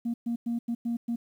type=tone bursts at uneven times; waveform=sine; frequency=234.8 Hz; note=A#3; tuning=13 cents sharp; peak=-25 dBFS; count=6; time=0.05-0.14 / 0.26-0.36 / 0.46-0.59 / 0.68-0.75 / 0.85-0.97 / 1.08-1.16 s; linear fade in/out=10 ms; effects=tanh soft clip ceiling -24 dBFS + 10-bit